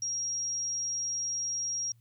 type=tone; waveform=sine; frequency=5630 Hz; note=F8; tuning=13 cents sharp; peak=-30 dBFS; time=0.02-1.92 s; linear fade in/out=2 ms; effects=added 116 Hz sine -58 dBFS peak until 2 s + white hiss -75 dBFS RMS until 2 s